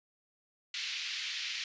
pink band-pass noise, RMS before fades -38 dBFS, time 0.74-1.64 s, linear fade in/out 2 ms, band 2200 to 5100 Hz, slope 24 dB/octave, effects resampled to 16000 Hz

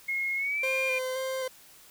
sine tone with pitch glide, 2158 to 2408 Hz, C#7 to D7, -47 to +43 cents, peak -27 dBFS, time 0.08-0.99 s, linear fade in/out 10 ms, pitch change +190 cents, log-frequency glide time 0.36-0.69 s
40% pulse tone with vibrato, 520 Hz, C5, 11 cents flat, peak -29 dBFS, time 0.63-1.48 s, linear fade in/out 5 ms, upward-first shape square, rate 1.9 Hz, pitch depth 16 cents each way
effects white hiss -54 dBFS RMS until 1.9 s

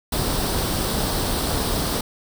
pink noise with comb filter, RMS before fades -23 dBFS, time 0.12-2.01 s, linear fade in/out 5 ms, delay 0.22 ms, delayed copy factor +0.5, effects none

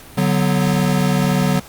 square chord, B minor, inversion first, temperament equal with one note detuned, 145.15 / 185 / 246.9 Hz, D3 / F#3 / B3, -20 / 0 / 0 cents, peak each -19 / -18 / -23 dBFS, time 0.17-1.6 s, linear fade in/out 10 ms, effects pink hiss -40 dBFS RMS until 1.68 s + Opus 48 kbps

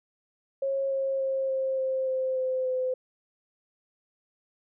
sine tone with pitch steps, 544 / 539.3 / 534.7 / 530 / 525.5 / 520.9 / 516.4 / 512 Hz, C#5 / C#5 / C5 / C5 / C5 / C5 / C5 / C5, -33 / -48 / +37 / +22 / +7 / -8 / -23 / -38 cents, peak -25 dBFS, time 0.62-2.94 s, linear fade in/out 5 ms, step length 290 ms, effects none

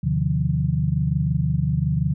sine tone cluster, 77.5 / 129.1 / 150.2 / 175.8 Hz, D#2 / C3 / D3 / F3, -6 / -23 / +39 / +12 cents, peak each -27 / -24 / -22 / -25 dBFS, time 0.03-2.14 s, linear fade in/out 10 ms, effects none

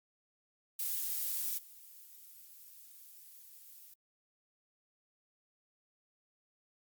violet noise with level steps, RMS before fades -36 / -55 dBFS, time 0.79-3.94 s, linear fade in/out 5 ms, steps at 1.57 s, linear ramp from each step 20 ms, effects Opus 48 kbps

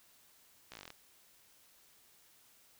slowing click train, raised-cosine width 0.2 ms, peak -30 dBFS, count 10, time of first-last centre 0.72-0.904 s, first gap 16 ms, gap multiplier 1.06, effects white hiss -65 dBFS RMS until 2.79 s

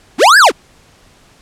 square linear two-way sweep, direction up then down, 190 to 1740 to 190 Hz, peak -4 dBFS, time 0.18-0.52 s, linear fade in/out 50 ms, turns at 0.38 s, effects pink hiss -47 dBFS RMS until 1.41 s + low-pass 9000 Hz 12 dB/octave

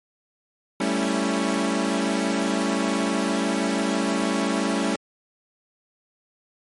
sawtooth chord, A dominant seventh, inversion third, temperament equal with one note detuned, 196 / 221.9 / 277.2 / 329.6 Hz, G3 / A3 / C#4 / E4, 0 / +15 / 0 / 0 cents, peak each -23 / -23 / -22 / -25 dBFS, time 0.8-4.96 s, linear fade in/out 5 ms, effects MP3 48 kbps

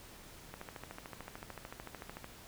click train, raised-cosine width 0.5 ms, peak -29 dBFS, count 24, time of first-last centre 0.54-2.244 s, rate 13.5 Hz, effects pink hiss -54 dBFS RMS until 2.47 s

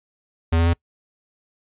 square tone with pitch steps, 82.41 / 83.75 / 85.12 Hz, E2 / E2 / F2, 0 / +28 / -44 cents, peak -16 dBFS, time 0.52-0.736 s, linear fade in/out 10 ms, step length 72 ms, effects noise-tail reverb RT60 0.1 s tail -25 dB re dry + resampled to 8000 Hz

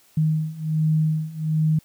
sine beating tone pair, 155.56 / 156.86 Hz, D#3 / D#3, 0 / +14 cents, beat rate 1.3 Hz, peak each -23 / -21 dBFS, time 0.17-1.79 s, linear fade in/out 5 ms, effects white hiss -57 dBFS RMS until 1.84 s

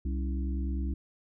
harmonic tone with a mistuned harmonic, 65.41 Hz, C2, in tune, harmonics 1 / 3 / 4 / 5, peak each -29 / -39 / -41 / -43 dBFS, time 0.05-0.94 s, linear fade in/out 5 ms, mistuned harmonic 4, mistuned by +100 cents, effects none

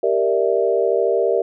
sine chord, E half-diminished seventh, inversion first, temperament equal, 392 / 466.2 / 587.3 / 659.3 Hz, G4 / Bb4 / D5 / E5, 0 / 0 / 0 / 0 cents, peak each -20 / -19 / -22 / -22 dBFS, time 0.03-1.42 s, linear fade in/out 5 ms, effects none

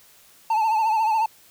triangle tone with vibrato, 880 Hz, A5, in tune, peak -16 dBFS, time 0.5-1.26 s, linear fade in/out 5 ms, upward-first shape triangle, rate 14 Hz, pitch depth 78 cents each way, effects white hiss -53 dBFS RMS until 1.5 s

